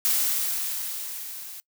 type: noise with level ramp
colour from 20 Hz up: blue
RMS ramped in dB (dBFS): -22 to -40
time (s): 0.05-1.6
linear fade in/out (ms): 0
effects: noise-tail reverb RT60 0.1 s tail -23 dB re dry